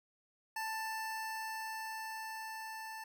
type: tone with level ramp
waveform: 25% pulse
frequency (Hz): 884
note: A5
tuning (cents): +8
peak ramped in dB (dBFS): -33 to -40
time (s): 0.56-3.04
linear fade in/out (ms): 5
effects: none